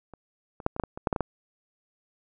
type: clicks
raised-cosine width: 1 ms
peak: -30 / -27 / -9 / -22 / -12 / -16 / -23 / -9 / -11 / -14 / -11 dBFS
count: 11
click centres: 0.137 / 0.602 / 0.664 / 0.764 / 0.798 / 0.837 / 0.975 / 1.072 / 1.128 / 1.162 / 1.207 s
effects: none